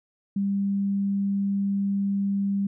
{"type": "tone", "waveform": "sine", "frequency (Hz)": 198.5, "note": "G3", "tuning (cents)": 22, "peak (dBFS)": -22, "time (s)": [0.36, 2.67], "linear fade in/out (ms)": 5, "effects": []}